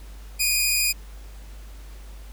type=tone pair together; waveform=10% pulse; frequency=2339 / 2472 Hz; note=D7 / D#7; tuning=-8 / -12 cents; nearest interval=minor second; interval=96 cents; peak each=-20 / -11 dBFS; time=0.39-0.93 s; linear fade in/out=20 ms; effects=added 50 Hz sine -38 dBFS peak until 2.32 s + pink hiss -51 dBFS RMS until 2.32 s